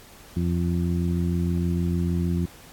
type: harmonic tone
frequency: 86.5 Hz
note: F2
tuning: 16 cents flat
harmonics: 1 / 2 / 3 / 4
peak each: -25 / -24 / -33 / -33 dBFS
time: 0.36-2.46 s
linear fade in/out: 10 ms
effects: pink hiss -48 dBFS RMS until 2.72 s + AAC 64 kbps